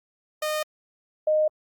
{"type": "tone pair in turn", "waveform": ["sawtooth", "sine"], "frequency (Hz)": [613, 616.3], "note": ["D#5", "D#5"], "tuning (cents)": [-26, -17], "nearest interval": "unison", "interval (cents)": 9, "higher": "second", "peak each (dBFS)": [-21, -18], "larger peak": "second", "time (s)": [[0.42, 0.63], [1.27, 1.48]], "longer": "neither", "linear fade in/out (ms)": 5, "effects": ["Opus 48 kbps"]}